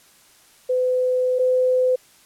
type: tone pair in turn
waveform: sine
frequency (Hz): 506 / 508.4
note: B4 / C5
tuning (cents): +42 / -50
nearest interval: unison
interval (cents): 8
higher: second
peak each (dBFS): -17 / -15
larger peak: second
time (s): 0.69-1.39 / 1.39-1.96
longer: first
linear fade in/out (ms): 10
effects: white hiss -53 dBFS RMS until 2.25 s + low-pass 12000 Hz 12 dB/octave